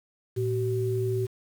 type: tone pair together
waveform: sine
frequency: 113.89 / 380 Hz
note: A#2 / F#4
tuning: -40 / +46 cents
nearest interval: octave + major sixth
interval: 2086 cents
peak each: -27 dBFS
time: 0.36-1.27 s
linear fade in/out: 20 ms
effects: 8-bit